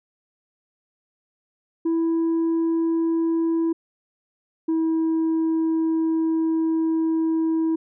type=tone pair in turn; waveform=sine; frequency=329.6 / 323.4 Hz; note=E4 / E4; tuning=0 / -33 cents; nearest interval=unison; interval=33 cents; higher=first; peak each=-16 dBFS; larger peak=neither; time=1.85-3.73 / 4.68-7.76 s; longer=second; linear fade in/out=10 ms; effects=tanh soft clip ceiling -18 dBFS